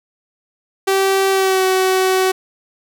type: tone with pitch glide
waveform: sawtooth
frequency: 387 to 376 Hz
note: G4 to F#4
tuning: -22 to +28 cents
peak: -9 dBFS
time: 0.87-2.32 s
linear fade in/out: 10 ms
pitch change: -50 cents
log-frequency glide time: 1.3-1.64 s
effects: none